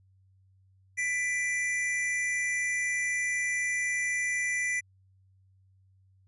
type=tone pair together; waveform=square; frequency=1987 / 2363 Hz; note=B6 / D7; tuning=+10 / +10 cents; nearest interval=minor third; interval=300 cents; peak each=-29 / -35 dBFS; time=0.97-4.81 s; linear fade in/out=20 ms; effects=added 95 Hz sine -60 dBFS peak until 6.27 s + resampled to 24000 Hz